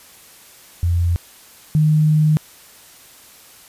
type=tone pair in turn; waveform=sine; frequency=86.1 / 153.73 Hz; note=F2 / D#3; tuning=-24 / -21 cents; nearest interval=minor seventh; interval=1003 cents; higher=second; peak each=-14 / -11 dBFS; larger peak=second; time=0.83-1.16 / 1.75-2.37 s; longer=second; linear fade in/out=0 ms; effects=white hiss -45 dBFS RMS until 3.68 s + resampled to 32000 Hz